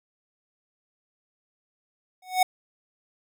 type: tone with exponential growth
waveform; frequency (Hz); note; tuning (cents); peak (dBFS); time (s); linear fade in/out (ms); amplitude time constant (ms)
square; 740; F#5; 0; -15; 2.22-2.43; 5; 44
effects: none